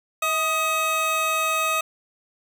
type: tone cluster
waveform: square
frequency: 644 / 1246 / 2560 Hz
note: E5 / D#6 / D#7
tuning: -41 / +2 / +49 cents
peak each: -30 / -24 / -26 dBFS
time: 0.22-1.81 s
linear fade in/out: 5 ms
effects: none